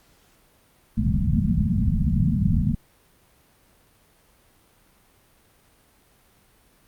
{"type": "low-pass noise", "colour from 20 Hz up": "white", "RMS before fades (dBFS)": -21, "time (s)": [0.97, 2.75], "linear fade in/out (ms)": 5, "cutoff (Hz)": 230, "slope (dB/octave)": 96, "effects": ["pink hiss -59 dBFS RMS until 6.87 s", "Opus 48 kbps"]}